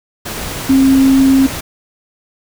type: tone in noise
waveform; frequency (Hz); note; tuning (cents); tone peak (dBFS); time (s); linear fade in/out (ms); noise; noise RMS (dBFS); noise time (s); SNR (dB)
sine; 268; C4; +42; -6; 0.69-1.47; 10; pink; -23; 0.25-1.61; +14
effects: none

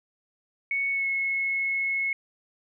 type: tone with pitch glide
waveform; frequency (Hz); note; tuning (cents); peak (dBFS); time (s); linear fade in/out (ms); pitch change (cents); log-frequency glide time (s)
sine; 2217 to 2183; C#7 to C#7; 0 to -27; -24; 0.71-2.13; 2; -27; 0.91-1.07
effects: none

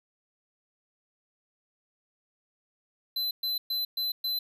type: tone bursts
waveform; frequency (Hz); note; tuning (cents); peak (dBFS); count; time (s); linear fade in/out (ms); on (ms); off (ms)
square; 4049; B7; +42; -28; 5; 3.16-4.39; 5; 150; 120
effects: none

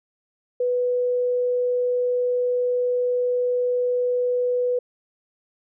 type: tone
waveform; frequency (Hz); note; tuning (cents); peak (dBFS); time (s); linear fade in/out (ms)
sine; 493.9; B4; 0; -19; 0.6-4.79; 5
effects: none

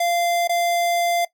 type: tone with dropouts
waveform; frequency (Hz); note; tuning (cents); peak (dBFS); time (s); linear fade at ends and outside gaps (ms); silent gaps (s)
square; 692; F5; -16; -19; 0-1.25; 5; 0.475-0.493
effects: noise-tail reverb RT60 0.1 s tail -18 dB re dry

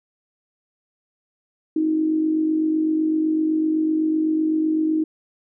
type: tone with amplitude modulation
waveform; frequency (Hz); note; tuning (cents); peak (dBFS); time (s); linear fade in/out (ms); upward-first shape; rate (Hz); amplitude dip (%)
sine; 314.3; D#4; +18; -15; 1.76-5.04; 5; sine; 47.9; 50
effects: none

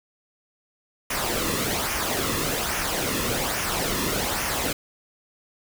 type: noise with flanger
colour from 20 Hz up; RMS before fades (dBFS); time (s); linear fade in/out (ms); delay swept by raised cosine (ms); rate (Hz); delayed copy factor
pink; -26; 1.1-4.73; 5; 0.24 to 1.34; 1.2; -0.55
effects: none

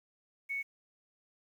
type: tone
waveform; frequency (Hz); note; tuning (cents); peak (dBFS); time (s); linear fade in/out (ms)
sine; 2217; C#7; 0; -33; 0.49-0.63; 20
effects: 10-bit

